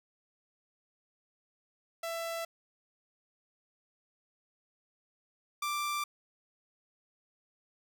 sawtooth tone pair in turn, 666 / 1177.8 Hz, E5 / D6, +18 / +5 cents, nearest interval minor seventh, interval 987 cents, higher second, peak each -31 / -28 dBFS, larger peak second, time 2.03-2.45 / 5.62-6.04 s, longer neither, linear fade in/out 5 ms, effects none

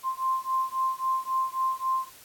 sine beating tone pair, 1046.5 / 1050.2 Hz, C6 / C6, 0 / +6 cents, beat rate 3.7 Hz, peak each -28 / -28 dBFS, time 0.03-2.1 s, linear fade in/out 50 ms, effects white hiss -51 dBFS RMS until 2.24 s + AAC 64 kbps

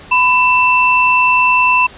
sine tone pair together, 1000 / 2670 Hz, B5 / E7, +21 / +22 cents, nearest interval octave + perfect fourth, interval 1701 cents, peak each -11 dBFS, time 0.11-1.87 s, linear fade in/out 10 ms, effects pink hiss -37 dBFS RMS until 1.97 s + resampled to 8000 Hz

